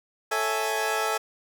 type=chord; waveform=20% pulse; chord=A major seventh; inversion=none; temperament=equal; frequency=440 / 554.4 / 659.3 / 830.6 Hz; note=A4 / C#5 / E5 / G#5; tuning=0 / 0 / 0 / 0 cents; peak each=-24 / -30 / -26 / -24 dBFS; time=0.31-1.18 s; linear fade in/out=10 ms; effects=none